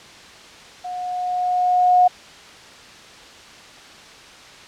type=tone with level ramp; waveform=sine; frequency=724 Hz; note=F#5; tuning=38 cents flat; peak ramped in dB=-27 to -9 dBFS; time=0.84-2.08 s; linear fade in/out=10 ms; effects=white hiss -42 dBFS RMS until 4.67 s + low-pass 5000 Hz 12 dB/octave